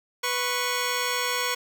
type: tone pair together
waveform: 10% pulse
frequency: 493 / 1104.7 Hz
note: B4 / C#6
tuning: -3 / -6 cents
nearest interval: octave + major second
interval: 1397 cents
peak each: -19 dBFS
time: 0.23-1.55 s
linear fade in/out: 10 ms
effects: none